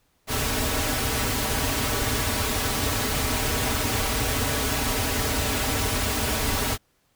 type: noise with comb filter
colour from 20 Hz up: pink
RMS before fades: -25 dBFS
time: 0.27-6.78 s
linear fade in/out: 50 ms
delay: 5.7 ms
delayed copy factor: -0.8
effects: pink hiss -67 dBFS RMS until 7.15 s